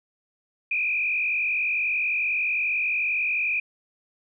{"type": "tone with frequency modulation", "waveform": "sine", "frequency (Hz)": 2459, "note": "D#7", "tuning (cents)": -21, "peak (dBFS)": -22, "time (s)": [0.71, 3.6], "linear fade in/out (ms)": 5, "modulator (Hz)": 48.8, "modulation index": 1.9, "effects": []}